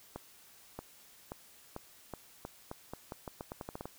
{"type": "accelerating click train", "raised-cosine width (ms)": 1, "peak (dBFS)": -26, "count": 17, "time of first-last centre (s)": [0.16, 3.856], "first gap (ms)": 630, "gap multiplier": 0.84, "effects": ["white hiss -59 dBFS RMS until 3.98 s"]}